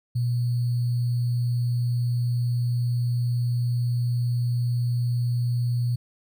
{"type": "tone with sample-and-hold", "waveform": "sine", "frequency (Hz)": 121.1, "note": "B2", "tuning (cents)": -34, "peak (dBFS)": -21, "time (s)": [0.15, 5.96], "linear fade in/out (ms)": 10, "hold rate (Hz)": 4410, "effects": []}